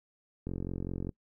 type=click train; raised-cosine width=3 ms; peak=-23 dBFS; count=29; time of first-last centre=0.47-1.092 s; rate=45 Hz; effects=noise-tail reverb RT60 0.1 s tail -24 dB re dry